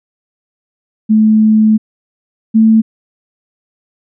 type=tone pair in turn; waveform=sine; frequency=216.9 / 221.5 Hz; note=A3 / A3; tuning=-25 / +12 cents; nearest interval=unison; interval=37 cents; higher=second; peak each=-5 / -4 dBFS; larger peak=second; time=1.09-1.78 / 2.54-2.82 s; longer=first; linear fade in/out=20 ms; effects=none